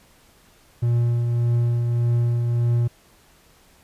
triangle tone with tremolo, 118.9 Hz, A#2, 35 cents sharp, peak -14 dBFS, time 0.82-2.88 s, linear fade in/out 10 ms, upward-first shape triangle, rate 1.7 Hz, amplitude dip 35%, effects pink hiss -55 dBFS RMS until 3.83 s + resampled to 32000 Hz

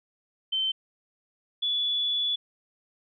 sine tone pair in turn, 3091 / 3432 Hz, G7 / A7, -25 / -44 cents, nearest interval major second, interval 181 cents, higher second, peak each -24 dBFS, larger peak neither, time 0.52-0.72 / 1.62-2.36 s, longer second, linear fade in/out 10 ms, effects none

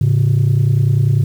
sine tone pair together, 108.45 / 138.59 Hz, A2 / C#3, -25 / 0 cents, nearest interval major third, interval 425 cents, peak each -11 dBFS, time 0.01-1.24 s, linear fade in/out 5 ms, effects tanh soft clip ceiling -7 dBFS + 7-bit

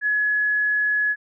sine tone, 1693 Hz, G#6, 33 cents sharp, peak -18 dBFS, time 0.01-1.16 s, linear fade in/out 50 ms, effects none

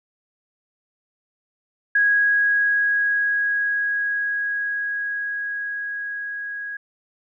sine tone with level ramp, 1653 Hz, G#6, 9 cents flat, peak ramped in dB -14 to -28 dBFS, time 1.95-6.77 s, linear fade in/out 5 ms, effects none

